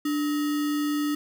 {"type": "tone with sample-and-hold", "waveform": "sine", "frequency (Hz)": 294.9, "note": "D4", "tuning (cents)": 7, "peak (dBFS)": -23, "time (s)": [0.05, 1.15], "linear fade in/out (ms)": 5, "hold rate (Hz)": 1575, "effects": []}